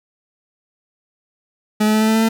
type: tone with pitch steps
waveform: 40% pulse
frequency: 213 / 214.9 / 216.7 / 218.6 / 220.5 / 222.4 / 224.4 Hz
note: G#3 / A3 / A3 / A3 / A3 / A3 / A3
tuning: +44 / -41 / -26 / -11 / +4 / +19 / +34 cents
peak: -12 dBFS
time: 1.8-2.29 s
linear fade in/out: 10 ms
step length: 70 ms
effects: none